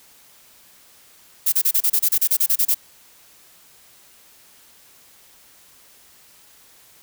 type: noise bursts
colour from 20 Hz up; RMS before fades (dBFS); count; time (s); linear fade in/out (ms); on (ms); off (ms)
violet; -17; 14; 1.46-2.746; 10; 64; 30
effects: white hiss -51 dBFS RMS until 7.02 s